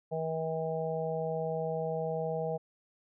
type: harmonic tone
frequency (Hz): 160.7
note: E3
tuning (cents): -44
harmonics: 1 / 3 / 4 / 5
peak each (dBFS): -37 / -34 / -36 / -40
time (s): 0.11-2.58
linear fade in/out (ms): 20
effects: none